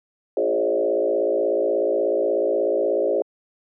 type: tone with frequency modulation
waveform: sine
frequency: 475.8 Hz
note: A#4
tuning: 35 cents sharp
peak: -17 dBFS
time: 0.37-3.22 s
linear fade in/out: 2 ms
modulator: 56.5 Hz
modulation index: 2.4
effects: high-pass 300 Hz 12 dB/octave